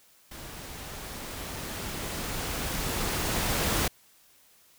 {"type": "noise with level ramp", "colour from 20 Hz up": "pink", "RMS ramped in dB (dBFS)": [-43, -26], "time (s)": [0.31, 3.88], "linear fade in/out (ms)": 5, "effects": ["white hiss -60 dBFS RMS until 4.78 s"]}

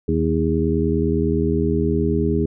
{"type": "harmonic tone with a mistuned harmonic", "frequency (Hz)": 79.7, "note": "D#2", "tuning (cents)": 42, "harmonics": [1, 2, 3, 4, 5], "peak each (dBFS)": [-23, -23, -23, -24, -22], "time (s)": [0.08, 2.46], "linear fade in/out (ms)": 5, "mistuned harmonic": 5, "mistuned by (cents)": 45, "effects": []}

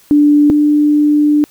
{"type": "tone pair in turn", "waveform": "sine", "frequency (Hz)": [293.7, 296.6], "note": ["D4", "D4"], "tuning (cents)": [0, 17], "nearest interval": "unison", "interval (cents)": 17, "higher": "second", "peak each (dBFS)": [-5, -7], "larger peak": "first", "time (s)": [[0.11, 0.5], [0.5, 1.44]], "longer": "second", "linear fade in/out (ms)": 0, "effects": ["white hiss -47 dBFS RMS until 1.5 s"]}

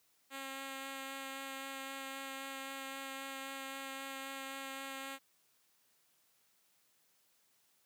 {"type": "tone with vibrato", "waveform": "5% pulse", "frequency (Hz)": 270.4, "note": "C#4", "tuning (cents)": -43, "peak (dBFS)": -31, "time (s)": [0.3, 5.19], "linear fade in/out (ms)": 50, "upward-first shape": "sine", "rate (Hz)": 3.8, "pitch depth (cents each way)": 10, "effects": ["white hiss -73 dBFS RMS until 7.85 s", "high-pass 100 Hz 12 dB/octave"]}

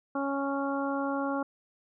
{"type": "harmonic tone", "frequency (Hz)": 277.2, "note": "C#4", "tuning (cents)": 0, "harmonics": [1, 2, 3, 4, 5], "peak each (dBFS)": [-31, -34, -36, -37, -38], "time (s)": [0.15, 1.43], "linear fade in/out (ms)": 5, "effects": []}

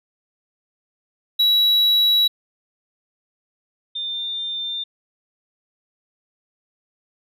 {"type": "tone pair in turn", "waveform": ["triangle", "sine"], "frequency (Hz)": [3900, 3599], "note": ["B7", "A7"], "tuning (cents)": [-23, 38], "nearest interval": "minor second", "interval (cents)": 139, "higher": "first", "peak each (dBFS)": [-12, -24], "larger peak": "first", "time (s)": [[1.39, 2.28], [3.95, 4.84]], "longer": "neither", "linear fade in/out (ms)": 10, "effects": []}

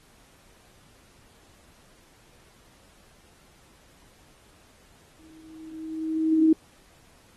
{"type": "tone with exponential growth", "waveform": "sine", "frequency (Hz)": 318, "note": "D#4", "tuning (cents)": 38, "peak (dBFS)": -13, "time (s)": [5.19, 6.53], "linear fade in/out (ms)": 5, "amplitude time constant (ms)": 290, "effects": ["pink hiss -58 dBFS RMS until 7.36 s", "AAC 32 kbps"]}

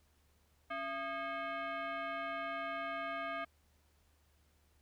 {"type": "tone with frequency modulation", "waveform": "sine", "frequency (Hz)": 276.8, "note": "C#4", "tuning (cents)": -2, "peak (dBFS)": -37, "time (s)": [0.7, 3.45], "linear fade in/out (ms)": 10, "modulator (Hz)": 951, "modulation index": 2, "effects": ["added 74 Hz sine -70 dBFS peak until 4.81 s", "pink hiss -74 dBFS RMS until 4.81 s"]}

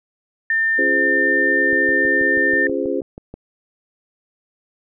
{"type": "tone", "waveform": "sine", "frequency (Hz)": 1800, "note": "A6", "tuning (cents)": 39, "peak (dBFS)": -15, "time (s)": [0.5, 2.67], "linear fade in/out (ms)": 2}
{"type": "chord", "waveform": "sine", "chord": "Db major seventh", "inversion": "none", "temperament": "just", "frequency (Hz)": [277.2, 346.5, 415.8, 519.7], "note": ["Db4", "F4", "Ab4", "C5"], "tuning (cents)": [0, -14, 2, -12], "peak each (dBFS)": -24, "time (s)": [0.78, 3.01], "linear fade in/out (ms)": 10}
{"type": "click train", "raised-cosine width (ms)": 2, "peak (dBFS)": -20, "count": 11, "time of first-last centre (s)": [1.73, 3.34], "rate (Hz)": 6.21}
{"effects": []}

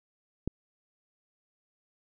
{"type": "click", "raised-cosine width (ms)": 3, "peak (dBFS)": -17, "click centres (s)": 0.476, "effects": []}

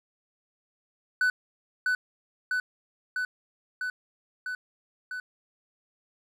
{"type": "tone with echo", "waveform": "triangle", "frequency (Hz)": 1497, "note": "F#6", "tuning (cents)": 20, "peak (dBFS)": -19, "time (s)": [1.21, 1.3], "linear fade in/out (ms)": 2, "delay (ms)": 650, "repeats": 6, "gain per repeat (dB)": -2, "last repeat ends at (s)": 5.2, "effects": []}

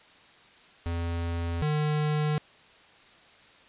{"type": "tone pair in turn", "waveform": "square", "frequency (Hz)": [84.8, 151.1], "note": ["E2", "D3"], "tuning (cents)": [50, 50], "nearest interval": "minor seventh", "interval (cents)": 1000, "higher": "second", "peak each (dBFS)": [-29, -25], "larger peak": "second", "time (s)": [[0.86, 1.62], [1.62, 2.38]], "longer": "neither", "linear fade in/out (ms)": 0, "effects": ["white hiss -55 dBFS RMS until 3.68 s", "resampled to 8000 Hz"]}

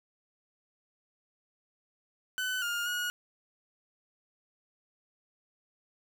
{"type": "tone with pitch steps", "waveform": "30% pulse", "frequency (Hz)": [1507, 1414, 1449], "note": ["F#6", "F6", "F#6"], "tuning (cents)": [31, 21, -37], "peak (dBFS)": -28, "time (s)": [2.38, 3.1], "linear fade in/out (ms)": 0, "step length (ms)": 240, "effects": []}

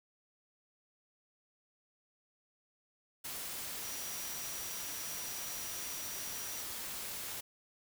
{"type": "tone in noise", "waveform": "sine", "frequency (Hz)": 5800, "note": "F#8", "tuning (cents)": -35, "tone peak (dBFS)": -46, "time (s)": [3.83, 6.63], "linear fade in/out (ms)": 10, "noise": "white", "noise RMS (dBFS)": -42, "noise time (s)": [3.24, 7.41], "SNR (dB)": -7, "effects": []}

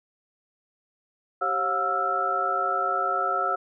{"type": "tone cluster", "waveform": "sine", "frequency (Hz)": [387.9, 543, 716, 1318, 1378], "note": ["G4", "C#5", "F5", "E6", "F6"], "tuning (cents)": [-18, -36, 43, -1, -24], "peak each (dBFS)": [-34, -33, -29, -25, -31], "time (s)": [1.41, 3.56], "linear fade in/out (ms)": 10, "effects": []}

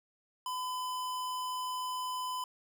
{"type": "tone", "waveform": "square", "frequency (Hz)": 1009, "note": "B5", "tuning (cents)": 37, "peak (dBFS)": -35, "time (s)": [0.46, 2.44], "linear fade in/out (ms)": 2, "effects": []}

